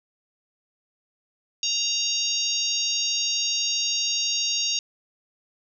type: harmonic tone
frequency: 932.3 Hz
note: A#5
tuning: in tune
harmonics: 3 / 4 / 5 / 6 / 7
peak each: -29 / -29 / -29 / -29 / -29 dBFS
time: 1.63-4.79 s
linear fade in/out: 2 ms
effects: none